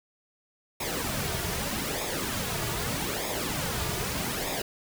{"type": "noise with flanger", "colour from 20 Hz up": "pink", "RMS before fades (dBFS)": -31, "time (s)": [0.8, 4.62], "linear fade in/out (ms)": 5, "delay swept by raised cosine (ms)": [0.67, 3.87], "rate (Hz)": 0.81, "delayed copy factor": -0.65, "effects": []}